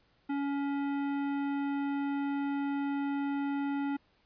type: tone with hard clipping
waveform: sine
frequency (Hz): 281.2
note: C#4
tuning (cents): +25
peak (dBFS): -32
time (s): 0.29-3.97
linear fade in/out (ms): 10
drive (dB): 14
effects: pink hiss -69 dBFS RMS until 4.25 s + resampled to 11025 Hz